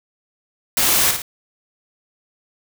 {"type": "noise with echo", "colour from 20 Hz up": "white", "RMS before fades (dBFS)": -17, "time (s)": [0.77, 1.11], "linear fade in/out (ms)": 2, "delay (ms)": 55, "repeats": 2, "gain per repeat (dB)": -6, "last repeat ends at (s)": 1.22, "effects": []}